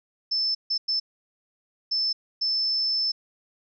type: tone bursts at uneven times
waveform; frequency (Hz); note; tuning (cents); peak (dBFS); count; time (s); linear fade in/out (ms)
sine; 5274; E8; 0; -22; 5; 0.31-0.55 / 0.7-0.78 / 0.88-1 / 1.91-2.13 / 2.41-3.12; 10
effects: none